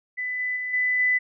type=tone with level steps; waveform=sine; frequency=1999 Hz; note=B6; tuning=20 cents sharp; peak=-26 / -24 / -27 / -20 / -18 dBFS; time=0.17-1.19 s; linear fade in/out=20 ms; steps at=0.39 / 0.56 / 0.73 / 0.99 s; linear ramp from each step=10 ms; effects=none